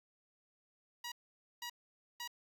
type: tone bursts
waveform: 10% pulse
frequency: 960 Hz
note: B5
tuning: 49 cents flat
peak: -33 dBFS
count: 3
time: 1.04-2.277 s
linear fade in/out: 5 ms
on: 79 ms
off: 500 ms
effects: none